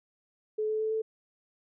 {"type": "tone with pitch steps", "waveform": "sine", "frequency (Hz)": [430, 433.5, 437, 440.6], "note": ["A4", "A4", "A4", "A4"], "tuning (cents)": [-40, -26, -12, 2], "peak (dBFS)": -27, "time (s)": [0.58, 1.02], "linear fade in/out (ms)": 10, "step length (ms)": 110, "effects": []}